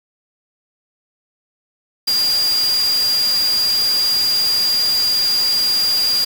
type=tone in noise; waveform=sine; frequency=4806 Hz; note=D8; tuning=39 cents sharp; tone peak=-14 dBFS; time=2.07-6.25 s; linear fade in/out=10 ms; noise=white; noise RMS=-26 dBFS; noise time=2.07-6.25 s; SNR=+9 dB; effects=none